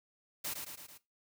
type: noise with echo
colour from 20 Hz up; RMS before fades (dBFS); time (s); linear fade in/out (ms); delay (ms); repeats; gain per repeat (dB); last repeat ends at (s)
white; -38; 0.44-0.54; 10; 110; 4; -4; 0.98
effects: noise-tail reverb RT60 0.2 s tail -17 dB re dry